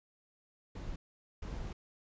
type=noise bursts at uneven times; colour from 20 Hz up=brown; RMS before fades=-41 dBFS; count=2; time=0.75-0.96 / 1.42-1.73 s; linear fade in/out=5 ms; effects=resampled to 16000 Hz